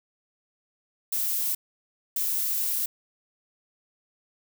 violet noise bursts at uneven times, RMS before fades -27 dBFS, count 2, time 1.12-1.55 / 2.16-2.86 s, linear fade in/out 5 ms, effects none

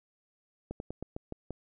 slowing click train, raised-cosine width 2 ms, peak -24 dBFS, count 7, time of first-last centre 0.71-1.507 s, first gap 91 ms, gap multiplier 1.15, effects none

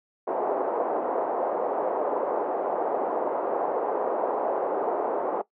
pink band-pass noise, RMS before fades -27 dBFS, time 0.27-5.42 s, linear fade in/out 10 ms, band 410 to 880 Hz, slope 24 dB/octave, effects noise-tail reverb RT60 0.1 s tail -18 dB re dry

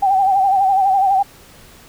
sine tone with vibrato, 776 Hz, G5, 18 cents flat, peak -11 dBFS, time 0.02-1.23 s, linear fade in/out 10 ms, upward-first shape sine, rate 12 Hz, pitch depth 65 cents each way, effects pink hiss -44 dBFS RMS until 1.88 s

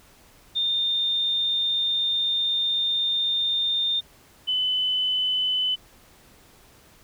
sine tone pair in turn, 3624 / 3015 Hz, A#7 / F#7, -50 / +32 cents, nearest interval minor third, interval 318 cents, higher first, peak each -21 dBFS, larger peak neither, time 0.55-4.01 / 4.47-5.76 s, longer first, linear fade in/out 20 ms, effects pink hiss -54 dBFS RMS until 7.03 s

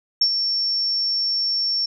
sine tone with ADSR envelope, 5450 Hz, F8, 43 cents flat, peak -12 dBFS, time 0.21-1.86 s, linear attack 5 ms, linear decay 72 ms, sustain -7 dB, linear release 7 ms, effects none

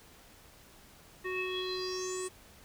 square tone with low-pass filter sweep, 370 Hz, F#4, in tune, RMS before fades -36 dBFS, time 1.24-2.29 s, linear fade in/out 20 ms, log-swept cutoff 2100 to 8900 Hz, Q 9.5, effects pink hiss -57 dBFS RMS until 2.64 s

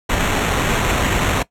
pink noise with sample-and-hold, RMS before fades -18 dBFS, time 0.09-1.43 s, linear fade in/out 10 ms, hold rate 4900 Hz, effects noise-tail reverb RT60 0.1 s tail -19 dB re dry + low-pass 12000 Hz 12 dB/octave

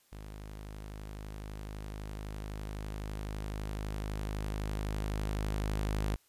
sawtooth tone with level ramp, 51.91 Hz, G#1, in tune, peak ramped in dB -40 to -26 dBFS, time 0.12-6.16 s, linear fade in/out 5 ms, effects white hiss -68 dBFS RMS until 6.28 s + resampled to 32000 Hz

